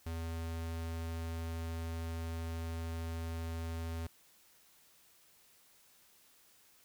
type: tone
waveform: square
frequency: 82.41 Hz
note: E2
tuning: in tune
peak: -38 dBFS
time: 0.06-4.07 s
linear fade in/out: 5 ms
effects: white hiss -65 dBFS RMS until 6.84 s